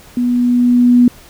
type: tone with level ramp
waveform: sine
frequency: 244.4 Hz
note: B3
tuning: 18 cents flat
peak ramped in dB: -12 to -4 dBFS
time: 0.17-1.08 s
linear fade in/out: 2 ms
effects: pink hiss -41 dBFS RMS until 1.29 s